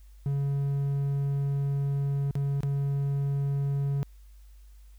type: tone with dropouts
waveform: triangle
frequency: 140 Hz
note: C#3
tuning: 18 cents sharp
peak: -23 dBFS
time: 0.26-4.03 s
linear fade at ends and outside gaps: 0 ms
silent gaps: 2.31-2.354 / 2.606-2.633 s
effects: added 50 Hz sine -48 dBFS peak until 4.98 s + white hiss -67 dBFS RMS until 4.98 s